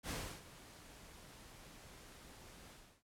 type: noise with ADSR envelope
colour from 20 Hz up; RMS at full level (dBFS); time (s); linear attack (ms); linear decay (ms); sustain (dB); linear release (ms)
pink; -41; 0.03-3.03; 65; 310; -16; 320
effects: low-pass 12000 Hz 12 dB/octave